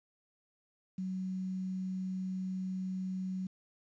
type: tone with quantisation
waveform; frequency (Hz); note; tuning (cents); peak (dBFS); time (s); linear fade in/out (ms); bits
sine; 187; F#3; +19; -34; 0.98-3.47; 5; 10
effects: resampled to 16000 Hz